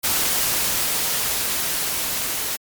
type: noise with level ramp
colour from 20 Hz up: white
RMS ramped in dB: -20 to -25 dBFS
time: 0.03-2.57 s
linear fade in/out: 20 ms
effects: MP3 96 kbps